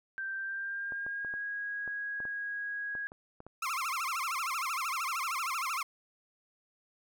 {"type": "tone with pitch glide", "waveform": "sine", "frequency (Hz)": [1568, 1649.8], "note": ["G6", "G#6"], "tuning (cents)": [0, -12], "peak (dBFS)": -34, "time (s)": [0.18, 3.07], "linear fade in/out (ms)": 0, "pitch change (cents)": 88, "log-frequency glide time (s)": [0.36, 1.45]}
{"type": "clicks", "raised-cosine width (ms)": 1, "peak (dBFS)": -33, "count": 11, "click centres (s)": [0.922, 1.065, 1.248, 1.339, 1.877, 2.203, 2.253, 2.952, 3.119, 3.404, 3.466]}
{"type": "tone with vibrato", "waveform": "30% pulse", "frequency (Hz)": 1191, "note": "D6", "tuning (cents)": 24, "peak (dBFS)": -29, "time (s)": [3.62, 5.83], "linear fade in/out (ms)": 5, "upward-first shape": "sine", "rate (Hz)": 13, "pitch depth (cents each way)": 250}
{"effects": []}